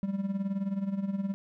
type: tone with tremolo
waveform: triangle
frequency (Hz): 196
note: G3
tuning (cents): 0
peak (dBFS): -24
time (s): 0.03-1.34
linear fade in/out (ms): 0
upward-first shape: sine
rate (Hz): 19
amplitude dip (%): 70
effects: none